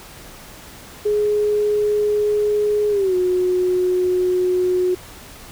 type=tone with pitch glide; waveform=sine; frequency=418.3 to 364.2 Hz; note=G#4 to F#4; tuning=+12 to -27 cents; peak=-15 dBFS; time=1.05-4.95 s; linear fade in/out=10 ms; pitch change=-239 cents; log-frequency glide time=2.9-3.15 s; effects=pink hiss -40 dBFS RMS until 5.51 s